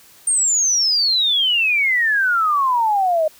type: exponential sweep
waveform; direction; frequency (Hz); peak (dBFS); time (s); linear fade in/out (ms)
sine; down; 8870 to 610; -14; 0.27-3.28; 5
effects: white hiss -48 dBFS RMS until 3.39 s